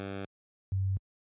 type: tone pair in turn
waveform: 10% pulse / sine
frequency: 98 / 96.04 Hz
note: G2 / G2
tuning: 0 / -35 cents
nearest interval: unison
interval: 35 cents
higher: first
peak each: -28 / -26 dBFS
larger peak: second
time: 0-0.25 / 0.72-0.97 s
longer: neither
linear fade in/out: 0 ms
effects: high-pass 60 Hz 12 dB/octave + resampled to 8000 Hz